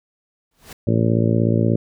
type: noise with exponential growth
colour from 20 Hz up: pink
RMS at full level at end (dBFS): -33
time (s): 0.51-0.73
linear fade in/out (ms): 5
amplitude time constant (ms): 46
type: harmonic tone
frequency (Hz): 56.6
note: A1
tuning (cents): +50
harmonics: 2 / 3 / 4 / 5 / 6 / 7 / 8 / 9 / 10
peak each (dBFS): -18 / -22 / -21 / -27 / -24 / -28 / -28 / -33 / -28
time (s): 0.87-1.76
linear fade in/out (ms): 5
effects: none